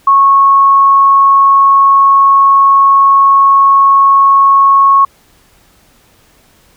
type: tone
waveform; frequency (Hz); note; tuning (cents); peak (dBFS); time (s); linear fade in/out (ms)
sine; 1100; C#6; -14; -3; 0.07-5.05; 5
effects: pink hiss -48 dBFS RMS until 6.76 s